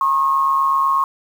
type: tone with amplitude modulation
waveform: sine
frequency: 1084 Hz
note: C#6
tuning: 39 cents flat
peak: -11 dBFS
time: 0.01-1.04 s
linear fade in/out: 2 ms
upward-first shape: sine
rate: 148 Hz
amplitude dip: 55%
effects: 7-bit